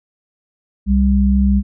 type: tone pair together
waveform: sine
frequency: 65.41 / 198.97 Hz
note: C2 / G3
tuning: 0 / +26 cents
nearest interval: octave + perfect fifth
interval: 1926 cents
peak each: -13 dBFS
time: 0.86-1.63 s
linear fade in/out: 50 ms
effects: none